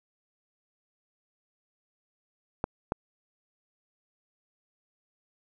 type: clicks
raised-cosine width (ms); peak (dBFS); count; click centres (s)
1; -13; 2; 2.641 / 2.921
effects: none